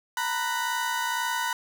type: tone cluster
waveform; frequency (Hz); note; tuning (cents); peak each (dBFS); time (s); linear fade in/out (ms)
35% pulse; 923 / 985 / 1484; A#5 / B5 / F#6; -17 / -5 / +5; -29; 0.17-1.53; 2
effects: none